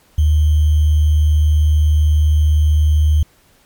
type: tone with sample-and-hold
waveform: sine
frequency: 76.3 Hz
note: D#2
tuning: 33 cents flat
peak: -9 dBFS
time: 0.18-3.23 s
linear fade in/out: 5 ms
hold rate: 3150 Hz
effects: pink hiss -53 dBFS RMS until 3.65 s + MP3 96 kbps